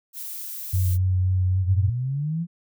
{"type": "noise", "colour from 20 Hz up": "violet", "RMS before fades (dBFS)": -34, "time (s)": [0.13, 0.98], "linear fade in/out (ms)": 50}
{"type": "tone with vibrato", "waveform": "sine", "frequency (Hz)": 92.5, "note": "F#2", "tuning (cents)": 0, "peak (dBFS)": -18, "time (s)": [0.73, 1.9], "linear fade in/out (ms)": 10, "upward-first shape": "triangle", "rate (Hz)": 3.8, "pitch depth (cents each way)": 16}
{"type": "exponential sweep", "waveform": "sine", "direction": "up", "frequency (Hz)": [92.5, 174.61], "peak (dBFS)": -23, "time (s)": [1.57, 2.47], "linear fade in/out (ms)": 50}
{"effects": []}